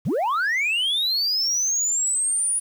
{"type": "linear sweep", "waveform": "sine", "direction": "up", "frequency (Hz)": [85, 9800], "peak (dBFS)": -17, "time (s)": [0.05, 2.6], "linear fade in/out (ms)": 20, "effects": ["tanh soft clip ceiling -19 dBFS", "8-bit"]}